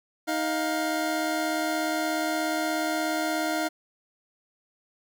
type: tone pair together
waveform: 25% pulse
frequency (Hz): 313.4 / 703.6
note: D#4 / F5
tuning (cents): +13 / +13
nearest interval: octave + major second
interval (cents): 1400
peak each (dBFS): -24 / -25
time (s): 0.27-3.69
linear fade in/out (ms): 20
effects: none